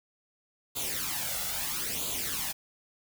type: noise with flanger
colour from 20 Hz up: white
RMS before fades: -33 dBFS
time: 0.75-2.53 s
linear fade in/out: 20 ms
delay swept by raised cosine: 0.27 to 1.47 ms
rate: 0.76 Hz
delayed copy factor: +0.7
effects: none